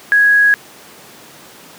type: tone with quantisation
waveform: sine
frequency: 1661.2 Hz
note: G#6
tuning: in tune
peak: -7 dBFS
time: 0.12-0.54 s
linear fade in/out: 0 ms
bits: 6
effects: pink hiss -39 dBFS RMS until 1.78 s + high-pass 200 Hz 12 dB/octave